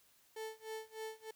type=tone with tremolo; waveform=35% pulse; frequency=440 Hz; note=A4; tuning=in tune; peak=-39 dBFS; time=0.36-1.31 s; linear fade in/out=5 ms; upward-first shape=sine; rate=3.3 Hz; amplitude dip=95%; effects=white hiss -69 dBFS RMS until 1.35 s